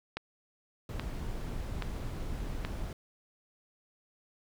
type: click train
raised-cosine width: 0.3 ms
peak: -19 dBFS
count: 4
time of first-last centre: 0.17-2.649 s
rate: 1.21 Hz
type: noise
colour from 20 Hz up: brown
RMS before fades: -37 dBFS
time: 0.89-2.93 s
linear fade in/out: 2 ms
effects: none